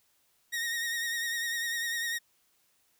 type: tone with vibrato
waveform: sawtooth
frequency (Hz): 1864.7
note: A#6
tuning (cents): 0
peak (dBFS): -27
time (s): 0.52-2.19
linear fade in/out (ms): 20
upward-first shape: sine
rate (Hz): 10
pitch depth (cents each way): 40
effects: white hiss -70 dBFS RMS until 2.99 s